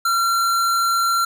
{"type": "tone", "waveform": "square", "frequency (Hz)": 1367, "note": "F6", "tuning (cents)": -37, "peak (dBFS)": -17, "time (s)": [0.05, 1.25], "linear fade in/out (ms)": 5, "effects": []}